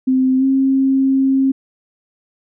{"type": "tone with pitch glide", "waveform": "sine", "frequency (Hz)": [260, 267.9], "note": ["C4", "C4"], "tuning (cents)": [-11, 41], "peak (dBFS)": -11, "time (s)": [0.07, 1.52], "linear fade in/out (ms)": 10, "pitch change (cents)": 52, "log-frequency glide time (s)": [0.38, 0.44], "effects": []}